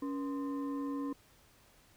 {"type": "tone with frequency modulation", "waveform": "sine", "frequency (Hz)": 280, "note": "C#4", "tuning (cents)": 18, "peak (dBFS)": -34, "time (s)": [0.02, 1.13], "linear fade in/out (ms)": 5, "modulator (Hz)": 760, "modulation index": 0.54, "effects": ["pink hiss -64 dBFS RMS until 1.96 s"]}